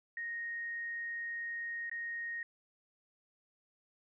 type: tone with dropouts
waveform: sine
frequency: 1864.7 Hz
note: A#6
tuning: in tune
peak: -37 dBFS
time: 0.17-2.43 s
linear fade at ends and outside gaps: 2 ms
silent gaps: 1.897-1.914 s
effects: none